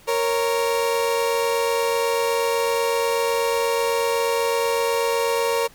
30% pulse tone pair together, 465.4 / 553.5 Hz, A#4 / C#5, -3 / -3 cents, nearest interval minor third, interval 300 cents, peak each -18 / -22 dBFS, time 0.07-5.68 s, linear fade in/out 20 ms, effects pink hiss -50 dBFS RMS until 5.74 s

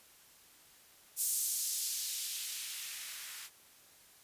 violet noise with band-pass filter sweep, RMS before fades -38 dBFS, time 1.16-3.5 s, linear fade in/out 50 ms, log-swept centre 8500 to 1400 Hz, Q 1.1, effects white hiss -61 dBFS RMS until 4.23 s + resampled to 32000 Hz

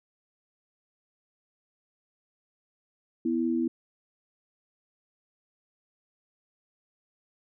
sine tone pair together, 246.9 / 330.1 Hz, B3 / E4, 0 / +2 cents, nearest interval perfect fourth, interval 502 cents, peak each -27 dBFS, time 3.25-3.68 s, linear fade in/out 5 ms, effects none

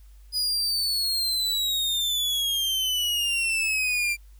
40% pulse exponential sweep, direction down, 4978 to 2359 Hz, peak -22 dBFS, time 0.32-4.17 s, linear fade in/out 50 ms, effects added 50 Hz sine -46 dBFS peak until 4.39 s + white hiss -64 dBFS RMS until 4.39 s

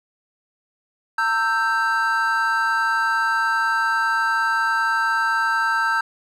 triangle chord, E diminished, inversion second, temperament equal with one note detuned, 912.1 / 1318.5 / 1568 Hz, Bb5 / E6 / G6, -38 / 0 / 0 cents, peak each -22 / -21 / -19 dBFS, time 1.18-6.01 s, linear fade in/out 5 ms, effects none

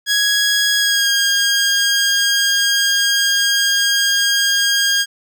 15% pulse tone with pitch glide, 1661.2 to 1619.5 Hz, G#6 to G#6, 0 to -44 cents, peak -7 dBFS, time 0.06-5.06 s, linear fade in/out 50 ms, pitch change -44 cents, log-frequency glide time 0.78-1.1 s, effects none

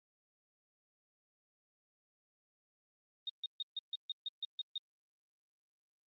sine tone bursts, 3700 Hz, A#7, 14 cents flat, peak -36 dBFS, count 10, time 3.27-4.78 s, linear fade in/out 2 ms, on 25 ms, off 140 ms, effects Opus 24 kbps

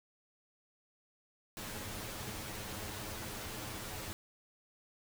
pink noise with comb filter, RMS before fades -43 dBFS, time 1.57-4.13 s, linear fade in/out 0 ms, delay 9.4 ms, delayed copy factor +0.65, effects none

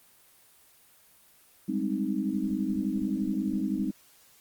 sine chord, Ab major seventh, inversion third, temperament equal, 196 / 207.7 / 261.6 / 311.1 Hz, G3 / Ab3 / C4 / Eb4, 0 / 0 / 0 / 0 cents, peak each -32 dBFS, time 1.68-3.91 s, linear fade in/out 10 ms, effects white hiss -59 dBFS RMS until 4.4 s + Opus 24 kbps

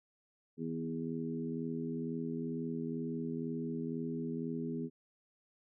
harmonic tone with a mistuned harmonic, 82.1 Hz, E2, 6 cents flat, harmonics 2 / 3 / 4 / 5, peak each -41 / -38 / -44 / -43 dBFS, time 0.57-4.9 s, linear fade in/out 50 ms, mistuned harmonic 2, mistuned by -19 cents, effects none

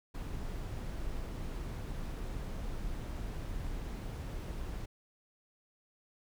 brown noise, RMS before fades -39 dBFS, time 0.14-4.86 s, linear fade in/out 10 ms, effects none

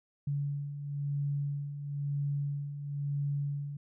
sine beating tone pair, 142 / 143 Hz, C#3 / D3, +42 / -46 cents, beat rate 1 Hz, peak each -39 / -32 dBFS, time 0.27-3.77 s, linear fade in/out 5 ms, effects none

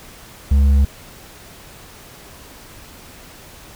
sine tone with hard clipping, 69.8 Hz, C#2, 13 cents sharp, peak -11 dBFS, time 0.51-0.85 s, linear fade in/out 5 ms, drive 4 dB, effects pink hiss -41 dBFS RMS until 3.75 s

